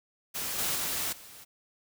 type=noise with level steps; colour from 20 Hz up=white; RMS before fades=-34 / -30 / -32 / -49 dBFS; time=0.34-1.45 s; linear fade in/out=20 ms; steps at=0.58 / 0.75 / 1.12 s; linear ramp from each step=10 ms; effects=none